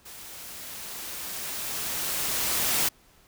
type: noise with level ramp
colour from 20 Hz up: white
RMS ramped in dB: -44 to -24 dBFS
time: 0.05-2.89 s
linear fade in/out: 10 ms
effects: pink hiss -59 dBFS RMS until 3.27 s